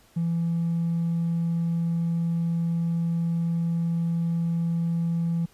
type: tone with hard clipping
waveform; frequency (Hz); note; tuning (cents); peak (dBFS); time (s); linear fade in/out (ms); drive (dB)
sine; 167.9; E3; +32; -23; 0.16-5.46; 10; 1
effects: pink hiss -58 dBFS RMS until 5.53 s + resampled to 32000 Hz